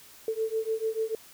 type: beating tone pair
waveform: sine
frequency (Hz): 440 / 446.8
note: A4 / A4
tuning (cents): 0 / +27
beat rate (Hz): 6.8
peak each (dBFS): -30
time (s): 0.28-1.15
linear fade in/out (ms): 2
effects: white hiss -52 dBFS RMS until 1.33 s